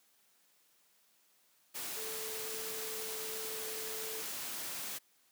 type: tone in noise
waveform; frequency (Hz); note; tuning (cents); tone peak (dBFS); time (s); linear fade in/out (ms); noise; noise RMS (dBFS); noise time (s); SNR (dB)
sine; 440; A4; 0; -45; 1.96-4.23; 20; white; -41; 1.74-4.99; -7
effects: white hiss -70 dBFS RMS until 5.31 s + high-pass 150 Hz 12 dB/octave